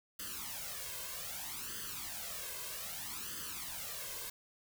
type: noise with flanger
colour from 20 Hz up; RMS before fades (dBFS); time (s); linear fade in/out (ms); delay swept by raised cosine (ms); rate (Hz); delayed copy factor
white; -43; 0.19-4.3; 5; 0.63 to 1.93; 0.63; +0.8
effects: none